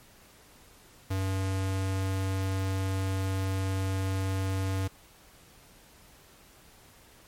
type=tone; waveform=square; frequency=95.6 Hz; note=G2; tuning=43 cents flat; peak=-28 dBFS; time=1.1-4.88 s; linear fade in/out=10 ms; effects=pink hiss -56 dBFS RMS until 7.27 s + MP3 64 kbps